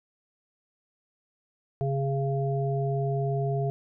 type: harmonic tone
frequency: 137.2 Hz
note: C#3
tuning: 17 cents flat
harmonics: 1 / 3 / 5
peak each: -26 / -31 / -33 dBFS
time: 1.81-3.7 s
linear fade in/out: 0 ms
effects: none

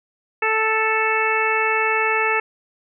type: harmonic tone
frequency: 440 Hz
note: A4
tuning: in tune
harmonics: 1 / 2 / 3 / 4 / 5 / 6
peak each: -24 / -24 / -24 / -24 / -24 / -24 dBFS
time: 0.42-2.4 s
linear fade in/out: 5 ms
effects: none

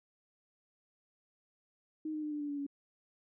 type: tone with pitch steps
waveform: sine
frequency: 311.1 / 306.1 / 301.2 / 296.4 / 291.6 / 286.9 / 282.3 Hz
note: D#4 / D#4 / D4 / D4 / D4 / D4 / C#4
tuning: 0 / -28 / +44 / +16 / -12 / -40 / +32 cents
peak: -35 dBFS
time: 2.05-2.666 s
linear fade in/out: 5 ms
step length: 88 ms
effects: none

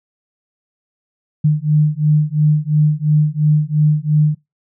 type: beating tone pair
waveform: sine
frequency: 150 / 152.9 Hz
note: D3 / D#3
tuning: +37 / -30 cents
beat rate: 2.9 Hz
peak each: -14 dBFS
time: 1.44-4.35 s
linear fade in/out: 10 ms
effects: noise-tail reverb RT60 0.2 s tail -22 dB re dry

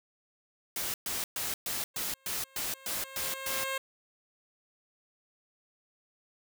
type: noise bursts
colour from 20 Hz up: white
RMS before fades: -34 dBFS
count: 10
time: 0.76-3.64 s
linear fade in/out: 2 ms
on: 180 ms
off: 120 ms
type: tone with exponential growth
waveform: 10% pulse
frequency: 535 Hz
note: C5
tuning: 38 cents sharp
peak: -22 dBFS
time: 1.94-3.78 s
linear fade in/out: 5 ms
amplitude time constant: 400 ms
effects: none

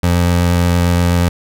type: tone with vibrato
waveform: 25% pulse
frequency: 87.31 Hz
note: F2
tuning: in tune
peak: -7 dBFS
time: 0.03-1.29 s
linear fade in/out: 5 ms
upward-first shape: sine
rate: 8.4 Hz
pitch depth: 11 cents each way
effects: none

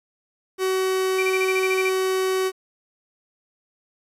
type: tone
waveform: 45% pulse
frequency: 376.9 Hz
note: F#4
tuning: 32 cents sharp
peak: -20 dBFS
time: 0.58-2.52 s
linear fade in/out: 50 ms
type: tone bursts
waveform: sine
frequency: 2349 Hz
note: D7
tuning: in tune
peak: -22 dBFS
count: 10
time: 1.18-1.895 s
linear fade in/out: 10 ms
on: 49 ms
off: 25 ms
effects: resampled to 32000 Hz + 9-bit

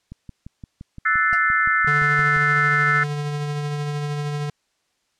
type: click train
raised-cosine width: 5 ms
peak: -24 dBFS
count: 14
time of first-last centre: 0.12-2.365 s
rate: 5.79 Hz
type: chord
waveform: sine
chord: F# half-diminished seventh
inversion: third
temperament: equal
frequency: 1318.5 / 1480 / 1760 / 2093 Hz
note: E6 / F#6 / A6 / C7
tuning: 0 / 0 / 0 / 0 cents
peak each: -21 / -23 / -20 / -24 dBFS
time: 1.05-3.04 s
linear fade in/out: 10 ms
type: tone with exponential decay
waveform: 20% pulse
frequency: 698.5 Hz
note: F5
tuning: in tune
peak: -24 dBFS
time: 1.33-1.42 s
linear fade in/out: 2 ms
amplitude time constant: 19 ms
type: tone with tremolo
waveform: square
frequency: 146.83 Hz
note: D3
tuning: in tune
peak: -23 dBFS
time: 1.87-4.5 s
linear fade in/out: 5 ms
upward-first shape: triangle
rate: 13 Hz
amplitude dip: 30%
effects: white hiss -69 dBFS RMS until 5.19 s + low-pass 7000 Hz 12 dB/octave

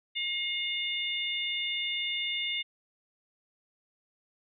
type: harmonic tone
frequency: 714 Hz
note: F5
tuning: 38 cents sharp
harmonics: 3 / 4 / 5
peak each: -34 / -34 / -34 dBFS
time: 0.15-2.63 s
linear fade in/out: 20 ms
effects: none

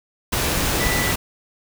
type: tone in noise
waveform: sine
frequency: 1975.5 Hz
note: B6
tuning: in tune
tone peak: -24 dBFS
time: 0.8-1.12 s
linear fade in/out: 10 ms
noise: pink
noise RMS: -21 dBFS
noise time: 0.32-1.16 s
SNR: -6 dB
effects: none

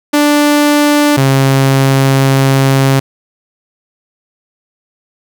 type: tone pair in turn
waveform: sawtooth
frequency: 293.7 / 135.29 Hz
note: D4 / C#3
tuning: 0 / -42 cents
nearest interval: octave + minor second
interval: 1342 cents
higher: first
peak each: -3 dBFS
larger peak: neither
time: 0.13-1.17 / 1.17-3 s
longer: second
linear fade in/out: 10 ms
effects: none

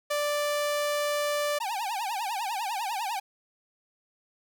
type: tone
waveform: sawtooth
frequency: 587.3 Hz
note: D5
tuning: in tune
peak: -22 dBFS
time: 0.1-1.59 s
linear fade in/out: 10 ms
type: tone with vibrato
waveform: 45% pulse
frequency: 846 Hz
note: G#5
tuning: 32 cents sharp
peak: -29 dBFS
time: 1.6-3.2 s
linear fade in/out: 10 ms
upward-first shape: triangle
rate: 10 Hz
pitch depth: 240 cents each way
effects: none

